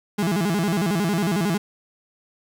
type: tone with vibrato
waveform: 35% pulse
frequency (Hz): 185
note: F#3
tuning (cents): 0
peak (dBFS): -18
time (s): 0.18-1.58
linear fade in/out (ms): 10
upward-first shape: square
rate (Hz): 11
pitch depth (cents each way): 190
effects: 9-bit